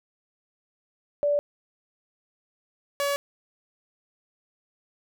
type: tone pair in turn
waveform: sine / sawtooth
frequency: 581 / 566.4 Hz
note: D5 / C#5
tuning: -19 / +37 cents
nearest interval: unison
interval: 44 cents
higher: first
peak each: -20 dBFS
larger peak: neither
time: 1.23-1.39 / 3-3.16 s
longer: neither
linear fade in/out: 0 ms
effects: none